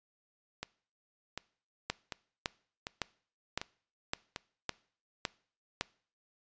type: two click trains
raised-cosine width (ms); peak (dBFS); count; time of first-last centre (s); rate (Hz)
0.2; -20 / -14; 6 / 8; 0.63-4.361 / 1.9-5.811; 1.34 / 1.79
effects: noise-tail reverb RT60 0.5 s tail -22 dB re dry + resampled to 16000 Hz